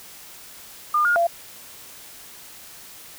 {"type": "tone with pitch steps", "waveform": "sine", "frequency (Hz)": [1208, 1424, 683], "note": ["D6", "F6", "F5"], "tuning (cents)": [48, 33, -39], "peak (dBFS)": -16, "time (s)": [0.94, 1.27], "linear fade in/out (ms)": 5, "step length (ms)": 110, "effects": ["white hiss -43 dBFS RMS until 3.18 s"]}